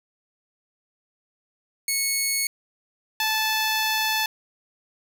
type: tone pair in turn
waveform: 10% pulse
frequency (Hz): 2200 / 873.1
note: C#7 / A5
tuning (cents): -14 / -14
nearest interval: octave + major third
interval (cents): 1600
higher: first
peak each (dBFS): -13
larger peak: neither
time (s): 1.88-2.47 / 3.2-4.26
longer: second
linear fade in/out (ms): 2
effects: none